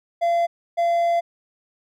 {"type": "tone pair in turn", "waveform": "triangle", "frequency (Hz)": [684, 684], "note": ["F5", "F5"], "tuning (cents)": [-36, -36], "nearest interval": "unison", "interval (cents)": 0, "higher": "neither", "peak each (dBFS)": -15, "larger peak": "neither", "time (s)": [[0.21, 0.47], [0.77, 1.21]], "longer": "second", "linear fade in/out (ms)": 20, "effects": []}